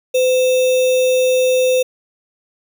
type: tone with sample-and-hold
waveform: sine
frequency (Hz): 510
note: C5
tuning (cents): -44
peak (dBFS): -11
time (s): 0.14-1.83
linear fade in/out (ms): 10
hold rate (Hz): 3150
effects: none